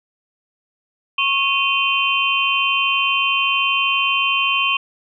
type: tone cluster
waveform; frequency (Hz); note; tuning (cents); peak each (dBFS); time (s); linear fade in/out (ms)
sine; 1096 / 2506 / 2747 / 3094; C#6 / D#7 / F7 / G7; -20 / +12 / -29 / -23; -21; 1.18-4.77; 5
effects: none